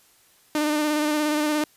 sawtooth tone with vibrato, 301.2 Hz, D4, 44 cents sharp, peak -17 dBFS, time 0.55-1.64 s, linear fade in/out 2 ms, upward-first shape square, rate 17 Hz, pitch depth 22 cents each way, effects white hiss -58 dBFS RMS until 1.76 s + resampled to 32000 Hz

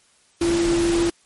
sine tone in noise, 340 Hz, F4, 46 cents flat, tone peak -17 dBFS, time 0.41-1.1 s, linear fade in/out 5 ms, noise pink, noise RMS -27 dBFS, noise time 0.41-1.1 s, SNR +7 dB, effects white hiss -58 dBFS RMS until 1.25 s + MP3 48 kbps

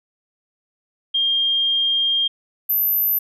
sine tone pair in turn, 3211 / 12123 Hz, G7 / F#9, +41 / +41 cents, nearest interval octave + major seventh, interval 2300 cents, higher second, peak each -16 dBFS, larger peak neither, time 1.14-2.28 / 2.69-3.19 s, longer first, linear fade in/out 10 ms, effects none

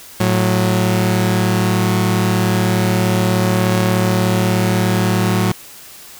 sawtooth tone pair together, 110 / 183.24 Hz, A2 / F#3, 0 / -17 cents, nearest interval major sixth, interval 883 cents, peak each -12 dBFS, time 0.2-5.52 s, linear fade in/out 5 ms, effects white hiss -38 dBFS RMS until 6.19 s

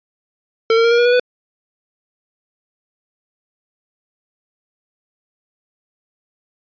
square tone with pitch steps, 451.2 / 458.3 / 465.5 / 472.8 / 480.2 / 487.8 / 495.5 Hz, A4 / A#4 / A#4 / A#4 / B4 / B4 / B4, +44 / -29 / -2 / +24 / -49 / -21 / +6 cents, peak -11 dBFS, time 0.7-1.197 s, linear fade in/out 2 ms, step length 71 ms, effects resampled to 11025 Hz

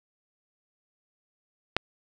click, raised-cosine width 0.3 ms, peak -6 dBFS, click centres 1.766 s, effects none

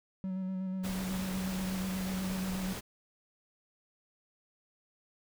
triangle tone with vibrato, 187.9 Hz, F#3, 27 cents sharp, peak -31 dBFS, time 0.24-2.73 s, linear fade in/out 0 ms, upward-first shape square, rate 8.2 Hz, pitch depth 18 cents each way
pink noise, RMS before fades -41 dBFS, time 0.83-2.81 s, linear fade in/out 20 ms
effects none

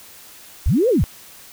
sine linear two-way sweep, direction up then down, 36.87 to 532 to 36.87 Hz, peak -13 dBFS, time 0.66-1.04 s, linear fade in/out 0 ms, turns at 0.89 s, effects white hiss -43 dBFS RMS until 1.52 s

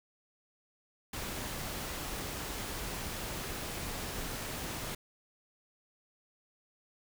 pink noise, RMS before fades -39 dBFS, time 1.13-4.95 s, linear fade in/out 5 ms, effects none

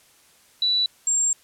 sine tone pair in turn, 3951 / 7433 Hz, B7 / A#8, 0 / -6 cents, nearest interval major seventh, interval 1094 cents, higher second, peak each -18 dBFS, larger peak neither, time 0.62-0.86 / 1.07-1.33 s, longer second, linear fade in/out 2 ms, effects white hiss -56 dBFS RMS until 1.43 s + low-pass 12000 Hz 12 dB/octave

